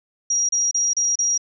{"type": "tone bursts", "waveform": "sine", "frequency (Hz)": 5710, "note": "F8", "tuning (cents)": 37, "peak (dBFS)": -17, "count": 5, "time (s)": [0.3, 1.378], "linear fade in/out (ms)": 5, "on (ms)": 190, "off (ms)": 32, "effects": []}